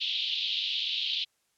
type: band-pass noise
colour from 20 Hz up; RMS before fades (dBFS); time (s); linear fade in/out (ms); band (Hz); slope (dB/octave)
white; -31; 0-1.25; 20; 2900 to 3900; 48
effects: white hiss -73 dBFS RMS until 1.57 s + low-pass 11000 Hz 12 dB/octave